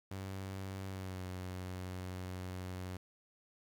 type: tone with pitch glide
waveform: sawtooth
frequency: 96.1 to 91.92 Hz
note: G2 to F#2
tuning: -34 to -11 cents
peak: -37 dBFS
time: 0.11-2.97 s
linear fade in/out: 5 ms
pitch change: -77 cents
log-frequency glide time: 0.88-1.24 s
effects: 11-bit